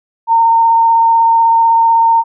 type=tone with vibrato; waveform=sine; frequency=915 Hz; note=A#5; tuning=32 cents flat; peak=-6 dBFS; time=0.27-2.24 s; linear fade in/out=50 ms; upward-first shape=sine; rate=16 Hz; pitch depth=9 cents each way; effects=none